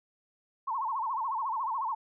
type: tone with vibrato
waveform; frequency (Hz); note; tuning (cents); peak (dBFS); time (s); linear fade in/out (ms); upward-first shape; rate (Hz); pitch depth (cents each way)
sine; 983; B5; -8; -29; 0.67-1.95; 10; sine; 14; 210
effects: none